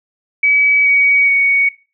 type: tone with pitch steps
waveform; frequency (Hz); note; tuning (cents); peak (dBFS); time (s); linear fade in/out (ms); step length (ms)
sine; 2281 / 2257 / 2234; C#7 / C#7 / C#7; +49 / +31 / +13; -9; 0.43-1.69; 5; 420
effects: noise-tail reverb RT60 0.3 s tail -17 dB re dry